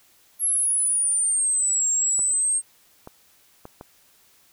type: exponential two-way sweep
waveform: sine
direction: down then up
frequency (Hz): 11300 to 7459 to 8580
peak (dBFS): -19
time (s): 0.39-2.62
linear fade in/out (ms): 50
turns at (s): 1.9
type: clicks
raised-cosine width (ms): 1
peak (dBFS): -24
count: 4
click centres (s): 2.193 / 3.074 / 3.654 / 3.811
effects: white hiss -58 dBFS RMS until 4.52 s